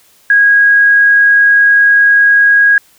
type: tone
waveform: sine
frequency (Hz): 1645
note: G#6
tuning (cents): -17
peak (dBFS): -4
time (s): 0.3-2.78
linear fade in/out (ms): 2
effects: white hiss -48 dBFS RMS until 2.98 s